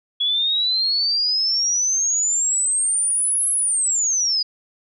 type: exponential two-way sweep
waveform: sine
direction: up then down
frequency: 3358 to 10910 to 4868 Hz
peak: -17 dBFS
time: 0.2-4.43 s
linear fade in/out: 10 ms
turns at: 3.5 s
effects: none